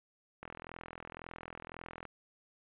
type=click train; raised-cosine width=0.5 ms; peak=-29 dBFS; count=69; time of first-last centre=0.43-2.053 s; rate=41.9 Hz; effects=resampled to 8000 Hz